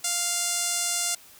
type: tone with band-pass filter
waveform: sawtooth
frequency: 698.5 Hz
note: F5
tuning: in tune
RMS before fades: -27 dBFS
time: 0.04-1.15 s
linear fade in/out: 5 ms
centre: 7900 Hz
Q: 1.9
effects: white hiss -51 dBFS RMS until 1.39 s